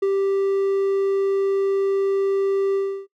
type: tone with ADSR envelope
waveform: triangle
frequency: 392 Hz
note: G4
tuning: in tune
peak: -14 dBFS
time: 0.02-3.07 s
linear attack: 8 ms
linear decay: 34 ms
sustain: -2 dB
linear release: 320 ms
effects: noise-tail reverb RT60 0.1 s tail -18 dB re dry